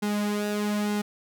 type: tone with flanger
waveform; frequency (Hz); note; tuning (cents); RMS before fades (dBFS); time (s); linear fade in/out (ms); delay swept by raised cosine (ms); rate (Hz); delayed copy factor
sawtooth; 207.7; G#3; 0; -27; 0.02-1.02; 10; 1.7 to 3.9; 1.1; -0.65
effects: none